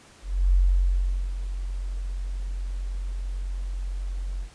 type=tone with ADSR envelope; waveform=sine; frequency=45.45 Hz; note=F#1; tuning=30 cents flat; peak=-15 dBFS; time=0.22-4.5 s; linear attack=310 ms; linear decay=790 ms; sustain=-12 dB; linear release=92 ms; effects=pink hiss -52 dBFS RMS until 4.54 s + resampled to 22050 Hz